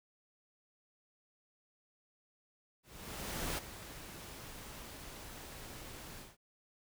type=noise with ADSR envelope; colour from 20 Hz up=pink; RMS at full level=-37 dBFS; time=2.83-6.37 s; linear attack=750 ms; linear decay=12 ms; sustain=-12 dB; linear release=190 ms; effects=none